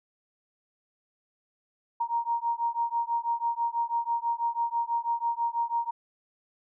sine beating tone pair, 932.3 / 938.4 Hz, A#5 / A#5, 0 / +11 cents, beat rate 6.1 Hz, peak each -29 dBFS, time 2-5.91 s, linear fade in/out 10 ms, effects none

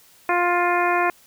harmonic tone, 351.6 Hz, F4, 12 cents sharp, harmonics 1 / 2 / 3 / 4 / 5 / 6 / 7, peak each -24 / -22 / -23 / -27 / -27 / -30 / -29 dBFS, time 0.29-1.1 s, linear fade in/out 2 ms, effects white hiss -53 dBFS RMS until 1.26 s

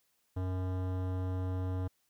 sine tone with hard clipping, 92.5 Hz, F#2, in tune, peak -34 dBFS, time 0.36-1.88 s, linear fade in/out 10 ms, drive 18 dB, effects white hiss -75 dBFS RMS until 2.09 s

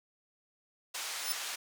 white band-pass noise, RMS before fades -39 dBFS, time 0.94-1.56 s, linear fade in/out 10 ms, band 720 to 7100 Hz, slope 12 dB/octave
5% pulse tone with exponential growth, 5274 Hz, E8, in tune, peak -22 dBFS, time 1.13-1.32 s, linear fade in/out 0 ms, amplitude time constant 40 ms
effects none

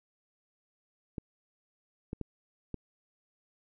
clicks, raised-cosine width 3 ms, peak -23 dBFS, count 4, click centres 1.182 / 2.131 / 2.213 / 2.743 s, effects none

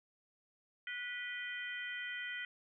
harmonic tone with a mistuned harmonic, 490 Hz, B4, 14 cents flat, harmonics 3 / 4 / 5 / 6, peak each -45 / -42 / -49 / -48 dBFS, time 0.87-2.45 s, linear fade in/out 2 ms, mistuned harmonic 6, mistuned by +100 cents, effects none

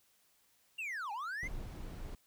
triangle linear two-way sweep, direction down then up, 2821 to 784 to 2146 Hz, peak -36 dBFS, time 0.78-1.48 s, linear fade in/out 10 ms, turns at 1.12 s
brown noise, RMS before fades -43 dBFS, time 1.43-2.15 s, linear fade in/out 2 ms
effects white hiss -71 dBFS RMS until 2.26 s

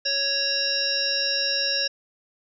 harmonic tone, 554.4 Hz, C#5, in tune, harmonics 1 / 3 / 5 / 7 / 9 / 10, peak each -33 / -31 / -31 / -32 / -31 / -24 dBFS, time 0.05-1.88 s, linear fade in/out 10 ms, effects none

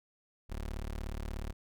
25% pulse tone, 36.71 Hz, D1, in tune, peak -33 dBFS, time 0.49-1.53 s, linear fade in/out 20 ms, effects none

